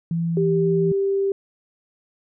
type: tone with vibrato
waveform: sine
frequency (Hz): 166.2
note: E3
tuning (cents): +15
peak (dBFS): -20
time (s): 0.11-0.92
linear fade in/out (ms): 2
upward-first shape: sine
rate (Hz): 1.9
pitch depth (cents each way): 14
type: tone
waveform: sine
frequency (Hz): 393.1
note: G4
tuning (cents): +5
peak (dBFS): -18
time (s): 0.37-1.32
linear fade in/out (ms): 2
effects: none